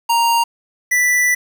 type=tone pair in turn; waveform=square; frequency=932.3 / 1975.5 Hz; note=A#5 / B6; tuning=0 / 0 cents; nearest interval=octave + minor second; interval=1300 cents; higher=second; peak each=-13 dBFS; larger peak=neither; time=0.09-0.44 / 0.91-1.35 s; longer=second; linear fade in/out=10 ms; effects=7-bit